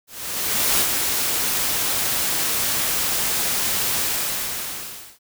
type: noise with ADSR envelope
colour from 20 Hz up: white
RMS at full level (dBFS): -18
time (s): 0.07-5.19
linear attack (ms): 720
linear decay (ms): 84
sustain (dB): -4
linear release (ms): 1200
effects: none